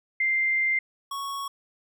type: tone pair in turn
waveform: sine / square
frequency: 2093 / 1108.7 Hz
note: C7 / C#6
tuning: 0 / 0 cents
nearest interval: major seventh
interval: 1100 cents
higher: first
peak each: -21 / -31 dBFS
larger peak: first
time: 0.2-0.79 / 1.11-1.48 s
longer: first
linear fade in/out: 5 ms
effects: none